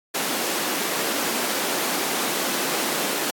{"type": "high-pass noise", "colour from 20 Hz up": "pink", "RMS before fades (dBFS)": -25, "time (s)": [0.14, 3.31], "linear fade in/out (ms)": 10, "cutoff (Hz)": 230, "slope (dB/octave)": 24, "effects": ["AAC 64 kbps"]}